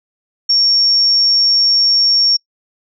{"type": "tone", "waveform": "sine", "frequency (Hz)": 5510, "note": "F8", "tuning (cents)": -24, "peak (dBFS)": -9, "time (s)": [0.49, 2.37], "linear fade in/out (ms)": 10, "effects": ["noise-tail reverb RT60 0.1 s tail -26 dB re dry"]}